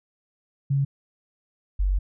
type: tone pair in turn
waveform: sine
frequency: 138.59 / 47.63 Hz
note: C#3 / G1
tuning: 0 / -49 cents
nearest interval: octave + tritone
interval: 1849 cents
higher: first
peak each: -19 dBFS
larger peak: neither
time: 0.7-0.85 / 1.79-1.99 s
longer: second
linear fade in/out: 10 ms
effects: none